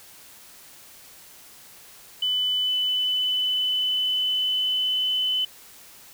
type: tone with pitch glide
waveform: sine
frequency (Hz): 3000 to 3021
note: F#7 to F#7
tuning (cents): +23 to +35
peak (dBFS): -21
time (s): 2.22-5.45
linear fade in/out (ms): 5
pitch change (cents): +12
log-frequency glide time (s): 2.58-5.08
effects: white hiss -48 dBFS RMS until 6.13 s